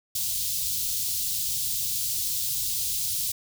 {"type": "band-stop noise", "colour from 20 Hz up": "white", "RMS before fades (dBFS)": -28, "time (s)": [0.15, 3.32], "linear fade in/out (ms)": 5, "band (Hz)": [140, 3600], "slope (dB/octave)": 24, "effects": []}